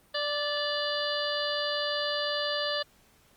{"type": "harmonic tone with a mistuned harmonic", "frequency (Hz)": 587.3, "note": "D5", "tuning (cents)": 0, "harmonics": [1, 2, 3, 5, 6, 7, 8], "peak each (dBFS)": [-32, -37, -35, -36, -36, -38, -37], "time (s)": [0.14, 2.83], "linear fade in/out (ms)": 10, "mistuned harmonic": 3, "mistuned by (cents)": -17, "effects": ["pink hiss -62 dBFS RMS until 3.36 s", "Opus 32 kbps"]}